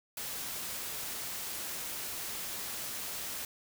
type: noise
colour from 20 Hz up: white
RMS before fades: -39 dBFS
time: 0.17-3.45 s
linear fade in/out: 2 ms
effects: none